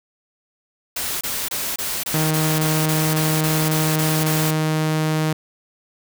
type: noise bursts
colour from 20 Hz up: white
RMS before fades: -25 dBFS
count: 13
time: 0.96-4.51 s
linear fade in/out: 5 ms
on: 250 ms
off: 25 ms
type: tone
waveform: sawtooth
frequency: 156.2 Hz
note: D#3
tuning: 7 cents sharp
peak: -14 dBFS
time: 2.14-5.33 s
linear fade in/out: 2 ms
effects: none